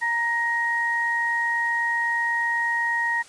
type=tone pair together; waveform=sine; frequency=931.9 / 1880 Hz; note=A#5 / A#6; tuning=-1 / +14 cents; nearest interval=octave; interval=1215 cents; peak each=-27 / -22 dBFS; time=0.01-3.23 s; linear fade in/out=20 ms; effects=white hiss -48 dBFS RMS until 3.28 s + resampled to 22050 Hz